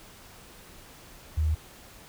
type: tone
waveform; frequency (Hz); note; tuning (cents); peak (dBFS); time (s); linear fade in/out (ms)
sine; 77.78; D#2; 0; -22; 1.37-1.55; 10
effects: pink hiss -50 dBFS RMS until 2.08 s